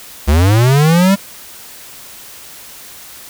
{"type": "linear sweep", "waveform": "square", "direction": "up", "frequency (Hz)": [67.3, 201.4], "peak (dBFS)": -8, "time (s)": [0.27, 1.16], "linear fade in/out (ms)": 20, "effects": ["white hiss -35 dBFS RMS until 3.29 s"]}